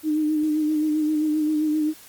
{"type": "tone with vibrato", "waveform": "sine", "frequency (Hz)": 306.3, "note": "D#4", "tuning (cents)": -27, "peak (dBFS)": -19, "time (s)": [0.03, 1.94], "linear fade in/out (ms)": 50, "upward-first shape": "sine", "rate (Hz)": 7.6, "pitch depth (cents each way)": 32, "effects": ["white hiss -47 dBFS RMS until 2.08 s", "Opus 24 kbps"]}